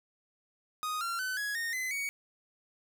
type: tone with pitch steps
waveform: 45% pulse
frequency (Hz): 1244.5 / 1372.9 / 1514.6 / 1670.8 / 1843.2 / 2033 / 2243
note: D#6 / F6 / F#6 / G#6 / A#6 / B6 / C#7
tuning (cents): 0 / -30 / +40 / +10 / -20 / +50 / +20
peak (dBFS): -32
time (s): 0.83-2.09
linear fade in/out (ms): 0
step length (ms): 180
effects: none